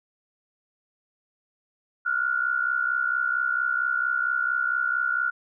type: tone pair together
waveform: sine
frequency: 1396.9 / 1461.3 Hz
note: F6 / F#6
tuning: 0 / -22 cents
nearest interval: minor second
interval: 78 cents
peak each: -25 dBFS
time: 2.05-5.31 s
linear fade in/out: 20 ms
effects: none